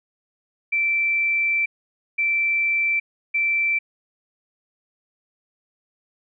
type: tone bursts at uneven times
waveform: sine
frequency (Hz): 2337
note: D7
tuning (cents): -9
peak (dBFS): -18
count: 3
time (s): 0.72-1.66 / 2.18-3 / 3.34-3.79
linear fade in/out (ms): 10
effects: none